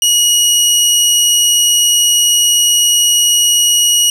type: tone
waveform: 20% pulse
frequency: 2903 Hz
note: F#7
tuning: 34 cents flat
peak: -3 dBFS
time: 0.02-4.1 s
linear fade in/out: 2 ms
effects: none